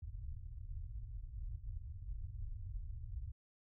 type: low-pass noise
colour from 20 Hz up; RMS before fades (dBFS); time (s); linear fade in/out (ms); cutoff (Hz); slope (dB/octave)
pink; -45; 0.02-3.32; 10; 110; 48
effects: none